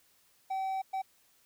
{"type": "tone bursts at uneven times", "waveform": "triangle", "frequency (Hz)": 767, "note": "G5", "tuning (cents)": -38, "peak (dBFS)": -29, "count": 2, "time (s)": [[0.5, 0.82], [0.93, 1.02]], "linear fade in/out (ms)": 10, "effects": ["white hiss -67 dBFS RMS until 1.45 s"]}